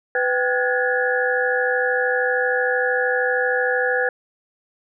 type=tone cluster; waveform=sine; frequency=499.9 / 778 / 1450 / 1676 / 1749 Hz; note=B4 / G5 / F#6 / G#6 / A6; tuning=+21 / -13 / -35 / +15 / -11 cents; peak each=-21 / -27 / -26 / -22 / -29 dBFS; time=0.15-4.09 s; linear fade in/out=2 ms; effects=none